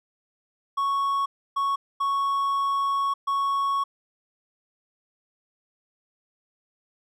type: tone bursts at uneven times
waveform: triangle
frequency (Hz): 1108.7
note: C#6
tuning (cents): 0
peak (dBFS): -20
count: 4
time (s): 0.77-1.26 / 1.56-1.76 / 2-3.14 / 3.27-3.84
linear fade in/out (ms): 10
effects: none